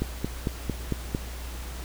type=click train; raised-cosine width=3 ms; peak=-13 dBFS; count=6; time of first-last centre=0.02-1.149 s; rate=4.43 Hz; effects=added 60 Hz sine -35 dBFS peak until 1.84 s + pink hiss -42 dBFS RMS until 1.84 s